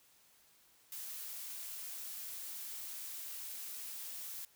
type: noise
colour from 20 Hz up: blue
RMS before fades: -45 dBFS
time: 0.92-4.45 s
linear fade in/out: 2 ms
effects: white hiss -67 dBFS RMS until 4.55 s